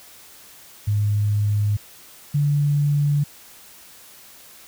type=tone pair in turn; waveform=sine; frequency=103.83 / 145.07 Hz; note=G#2 / D3; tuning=0 / -21 cents; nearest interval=tritone; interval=579 cents; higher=second; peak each=-17 / -16 dBFS; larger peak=second; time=0.87-1.77 / 2.34-3.24 s; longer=neither; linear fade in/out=10 ms; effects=white hiss -46 dBFS RMS until 4.67 s